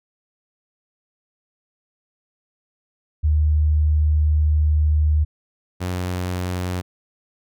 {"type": "tone pair in turn", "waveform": ["sine", "sawtooth"], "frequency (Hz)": [76.1, 90.5], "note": ["D#2", "F#2"], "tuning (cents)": [-38, -38], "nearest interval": "minor third", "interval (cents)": 300, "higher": "second", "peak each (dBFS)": [-14, -19], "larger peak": "first", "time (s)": [[3.23, 5.25], [5.8, 6.82]], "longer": "first", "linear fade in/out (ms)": 20, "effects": []}